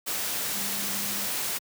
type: tone in noise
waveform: sine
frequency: 200 Hz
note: G3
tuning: 35 cents sharp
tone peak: -40 dBFS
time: 0.53-1.27 s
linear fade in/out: 20 ms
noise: white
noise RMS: -30 dBFS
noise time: 0.06-1.59 s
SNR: -13 dB
effects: high-pass 100 Hz 12 dB/octave